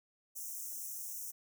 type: high-pass noise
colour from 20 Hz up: white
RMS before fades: -43 dBFS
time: 0.35-1.32 s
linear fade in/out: 20 ms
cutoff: 5600 Hz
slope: 96 dB/octave
effects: none